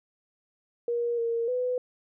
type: tone with pitch steps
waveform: sine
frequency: 474.1 / 463.7 / 499.5 Hz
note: A#4 / A#4 / B4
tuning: +29 / -9 / +20 cents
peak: -25 dBFS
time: 0.88-1.78 s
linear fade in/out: 2 ms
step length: 300 ms
effects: none